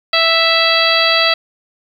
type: harmonic tone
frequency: 659.3 Hz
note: E5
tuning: in tune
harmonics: 1 / 2 / 3 / 4 / 5 / 6 / 7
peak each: -18 / -18 / -18 / -18 / -18 / -18 / -18 dBFS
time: 0.13-1.34 s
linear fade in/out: 5 ms
effects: 7-bit